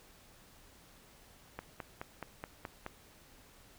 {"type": "click train", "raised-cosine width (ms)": 0.5, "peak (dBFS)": -25, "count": 7, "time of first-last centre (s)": [1.59, 2.864], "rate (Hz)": 4.71, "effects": ["pink hiss -60 dBFS RMS until 3.78 s"]}